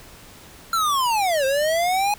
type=linear two-way sweep; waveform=square; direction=down then up; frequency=1373 to 523.3 to 837 Hz; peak=-19 dBFS; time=0.73-2.14 s; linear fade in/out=2 ms; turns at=1.45 s; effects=pink hiss -45 dBFS RMS until 2.18 s